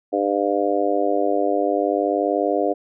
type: harmonic tone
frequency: 100.5 Hz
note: G2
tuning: 44 cents sharp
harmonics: 3 / 4 / 5 / 6 / 7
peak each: -24 / -24 / -24 / -24 / -24 dBFS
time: 0.12-2.74 s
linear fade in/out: 20 ms
effects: none